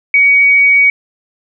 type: tone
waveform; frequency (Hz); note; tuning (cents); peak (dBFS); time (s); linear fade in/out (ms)
sine; 2253; C#7; +28; -5; 0.14-0.9; 2
effects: none